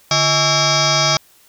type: tone with frequency modulation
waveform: sine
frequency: 2304 Hz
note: D7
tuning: 34 cents flat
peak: -12 dBFS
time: 0.11-1.17 s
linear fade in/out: 2 ms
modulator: 490 Hz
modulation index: 7.2
effects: white hiss -51 dBFS RMS until 1.48 s